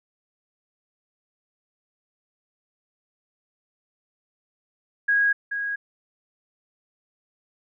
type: tone with echo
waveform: sine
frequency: 1646 Hz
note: G#6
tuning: 16 cents flat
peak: -17 dBFS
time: 5.08-5.33 s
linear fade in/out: 10 ms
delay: 430 ms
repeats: 1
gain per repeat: -8 dB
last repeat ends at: 5.76 s
effects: none